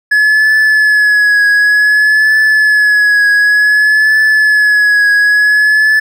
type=tone with vibrato; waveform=triangle; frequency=1700 Hz; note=G#6; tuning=40 cents sharp; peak=-4 dBFS; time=0.11-6 s; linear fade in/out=10 ms; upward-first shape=triangle; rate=0.55 Hz; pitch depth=41 cents each way; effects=none